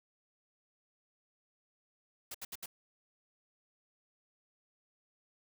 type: noise bursts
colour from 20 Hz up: white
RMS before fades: -43 dBFS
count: 4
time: 2.31-2.66 s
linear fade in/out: 5 ms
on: 35 ms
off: 70 ms
effects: none